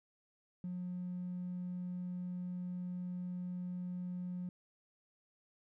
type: tone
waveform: triangle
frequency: 179.6 Hz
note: F3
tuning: 49 cents sharp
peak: -35 dBFS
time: 0.64-4.49 s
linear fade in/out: 2 ms
effects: tanh soft clip ceiling -35 dBFS